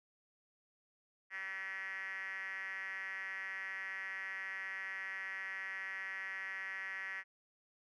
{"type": "tone with band-pass filter", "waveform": "5% pulse", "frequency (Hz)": 191.8, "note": "G3", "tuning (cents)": -37, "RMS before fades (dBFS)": -43, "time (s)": [1.3, 7.24], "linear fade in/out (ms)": 50, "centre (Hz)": 1900, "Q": 7.8, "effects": []}